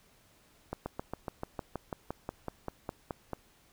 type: slowing click train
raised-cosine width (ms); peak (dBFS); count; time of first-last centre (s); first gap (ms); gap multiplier
1; -21; 16; 0.73-3.333; 130; 1.04
effects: pink hiss -64 dBFS RMS until 3.72 s